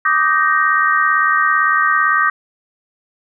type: chord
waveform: sine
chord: Eb major seventh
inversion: third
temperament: just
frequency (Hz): 1166.7 / 1244.5 / 1555.6 / 1866.8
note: D6 / Eb6 / G6 / Bb6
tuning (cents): -12 / 0 / -14 / +2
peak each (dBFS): -17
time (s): 0.05-2.3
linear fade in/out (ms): 5
effects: none